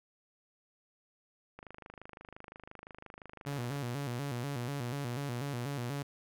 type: click train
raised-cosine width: 0.5 ms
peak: -32 dBFS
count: 57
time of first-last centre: 1.59-3.761 s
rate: 25.8 Hz
type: tone with vibrato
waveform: sawtooth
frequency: 130.9 Hz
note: C3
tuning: 1 cent sharp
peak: -31 dBFS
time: 3.46-6.03 s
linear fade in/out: 10 ms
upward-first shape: square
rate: 4.1 Hz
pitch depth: 140 cents each way
effects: none